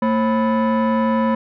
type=tone with frequency modulation; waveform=sine; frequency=226.4 Hz; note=A3; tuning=50 cents sharp; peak=-12 dBFS; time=0.02-1.35 s; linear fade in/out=5 ms; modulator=763 Hz; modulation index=0.98; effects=tanh soft clip ceiling -14 dBFS

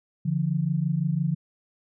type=tone pair together; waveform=sine; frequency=145.1 / 171.01 Hz; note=D3 / F3; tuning=-21 / -36 cents; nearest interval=minor third; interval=285 cents; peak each=-25 dBFS; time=0.25-1.35 s; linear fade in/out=10 ms; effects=none

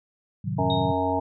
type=chord; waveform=sine; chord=A diminished seventh; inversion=none; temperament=equal with one note detuned; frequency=110 / 131.72 / 155.56 / 185 Hz; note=A2 / C3 / Eb3 / Gb3; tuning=0 / +12 / 0 / 0 cents; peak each=-31 dBFS; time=0.44-0.92 s; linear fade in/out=10 ms
type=harmonic tone; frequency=92.5 Hz; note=F#2; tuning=in tune; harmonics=1 / 3 / 5 / 7 / 9 / 10; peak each=-32 / -28 / -30 / -28 / -28 / -29 dBFS; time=0.58-1.2 s; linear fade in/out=10 ms
type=tone with exponential decay; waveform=sine; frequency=3729 Hz; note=A#7; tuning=in tune; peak=-26 dBFS; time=0.7-1.13 s; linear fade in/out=2 ms; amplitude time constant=92 ms
effects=none

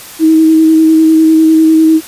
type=tone with vibrato; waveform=sine; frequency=318.6 Hz; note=D#4; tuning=41 cents sharp; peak=-3 dBFS; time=0.19-2.01 s; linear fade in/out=50 ms; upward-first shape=square; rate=10 Hz; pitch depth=12 cents each way; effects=white hiss -30 dBFS RMS until 2.07 s + resampled to 32000 Hz

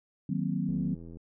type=chord; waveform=sine; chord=C half-diminished seventh; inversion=first; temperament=equal; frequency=155.56 / 185 / 233.1 / 261.6 Hz; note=Eb3 / Gb3 / Bb3 / C4; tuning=0 / 0 / 0 / 0 cents; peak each=-33 / -31 / -35 / -35 dBFS; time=0.29-0.95 s; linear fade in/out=5 ms
type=click train; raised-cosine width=3 ms; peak=-34 dBFS; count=41; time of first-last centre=0.69-1.17 s; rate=83.3 Hz
effects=none

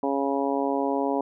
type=harmonic tone; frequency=138.59 Hz; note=C#3; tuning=in tune; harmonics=2 / 3 / 4 / 5 / 6 / 7; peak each=-27 / -29 / -30 / -31 / -32 / -32 dBFS; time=0.03-1.21 s; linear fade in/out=2 ms; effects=none

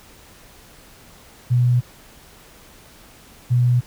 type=tone pair in turn; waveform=sine; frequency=122.9 / 122.9 Hz; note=B2 / B2; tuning=-8 / -8 cents; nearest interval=unison; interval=0 cents; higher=neither; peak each=-13 dBFS; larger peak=neither; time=1.5-1.81 / 3.5-3.81 s; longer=neither; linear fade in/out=20 ms; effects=pink hiss -47 dBFS RMS until 3.86 s

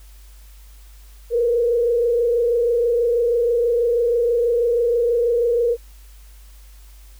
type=tone with frequency modulation; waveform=sine; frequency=473.8 Hz; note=A#4; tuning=28 cents sharp; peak=-15 dBFS; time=1.3-5.77 s; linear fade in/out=50 ms; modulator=26.2 Hz; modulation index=0.69; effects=added 50 Hz sine -41 dBFS peak until 7.19 s + white hiss -53 dBFS RMS until 7.19 s

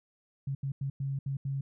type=tone bursts at uneven times; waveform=sine; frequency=137.1 Hz; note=C#3; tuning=19 cents flat; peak=-30 dBFS; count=6; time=0.47-0.55 / 0.63-0.72 / 0.81-0.9 / 1-1.19 / 1.26-1.37 / 1.45-1.61 s; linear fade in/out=5 ms; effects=none

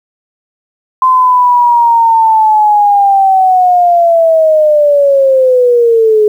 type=linear sweep; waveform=sine; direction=down; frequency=1037 to 418.3 Hz; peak=-4 dBFS; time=1.02-6.28 s; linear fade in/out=2 ms; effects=7-bit

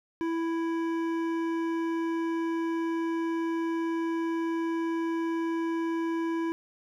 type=tone with hard clipping; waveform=sine; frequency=330.6 Hz; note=E4; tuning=5 cents sharp; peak=-29 dBFS; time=0.21-6.52 s; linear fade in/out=0 ms; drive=12 dB; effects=none

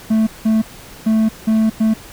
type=tone bursts at uneven times; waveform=triangle; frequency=220 Hz; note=A3; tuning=in tune; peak=-9 dBFS; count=5; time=0.1-0.27 / 0.45-0.62 / 1.06-1.29 / 1.47-1.7 / 1.8-1.94 s; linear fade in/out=10 ms; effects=pink hiss -38 dBFS RMS until 2.12 s

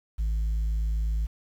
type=tone; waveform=sine; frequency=54 Hz; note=A1; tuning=32 cents flat; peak=-21 dBFS; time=0.18-1.27 s; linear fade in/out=20 ms; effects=tanh soft clip ceiling -23 dBFS + 9-bit

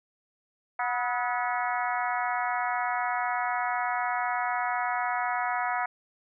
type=harmonic tone with a mistuned harmonic; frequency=244 Hz; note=B3; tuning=21 cents flat; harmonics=3 / 4 / 5 / 6 / 7 / 8 / 9; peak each=-30 / -32 / -34 / -36 / -37 / -38 / -39 dBFS; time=0.79-5.86 s; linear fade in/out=5 ms; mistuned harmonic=5; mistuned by=+64 cents; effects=none

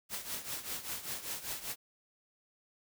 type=noise with tremolo; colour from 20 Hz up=white; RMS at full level=-37 dBFS; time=0.09-1.76 s; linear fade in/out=50 ms; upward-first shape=triangle; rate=5.1 Hz; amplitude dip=80%; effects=none

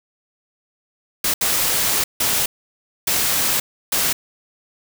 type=noise bursts at uneven times; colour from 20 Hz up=white; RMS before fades=-19 dBFS; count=5; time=1.24-1.34 / 1.41-2.04 / 2.2-2.46 / 3.07-3.6 / 3.92-4.13 s; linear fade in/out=5 ms; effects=none

